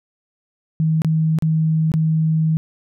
sine tone with dropouts, 158.8 Hz, D#3, 36 cents sharp, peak -14 dBFS, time 0.8-2.57 s, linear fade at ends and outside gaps 0 ms, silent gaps 1.019-1.047 / 1.387-1.423 / 1.918-1.939 s, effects none

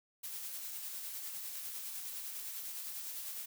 blue noise with tremolo, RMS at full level -42 dBFS, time 0.23-3.46 s, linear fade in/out 10 ms, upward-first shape sine, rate 9.9 Hz, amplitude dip 30%, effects none

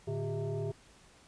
sine tone with frequency modulation, 146.83 Hz, D3, in tune, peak -32 dBFS, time 0.07-0.72 s, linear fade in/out 10 ms, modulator 257 Hz, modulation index 1.5, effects pink hiss -60 dBFS RMS until 1.27 s + resampled to 22050 Hz

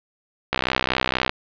click train, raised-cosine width 0.3 ms, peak -3 dBFS, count 50, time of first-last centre 0.53-1.294 s, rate 64.1 Hz, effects resampled to 11025 Hz + 7-bit

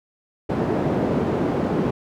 white band-pass noise, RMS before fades -22 dBFS, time 0.49-1.91 s, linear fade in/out 10 ms, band 130 to 390 Hz, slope 12 dB/octave, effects none

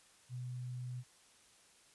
sine tone, 124.8 Hz, B2, 19 cents sharp, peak -40 dBFS, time 0.29-1.04 s, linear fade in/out 50 ms, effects white hiss -65 dBFS RMS until 1.94 s + resampled to 24000 Hz

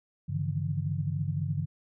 sine tone cluster, 98.7 / 142.6 / 156.4 / 166.2 Hz, G2 / C#3 / D#3 / E3, +12 / +49 / +9 / +15 cents, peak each -33 / -31 / -35 / -37 dBFS, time 0.28-1.66 s, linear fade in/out 20 ms, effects none

